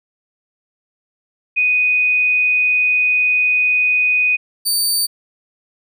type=tone pair in turn; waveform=sine / 20% pulse; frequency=2489 / 4594 Hz; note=D#7 / D8; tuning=0 / -39 cents; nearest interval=major seventh; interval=1061 cents; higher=second; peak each=-12 / -9 dBFS; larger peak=second; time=1.56-4.37 / 4.65-5.07 s; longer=first; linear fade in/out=20 ms; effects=none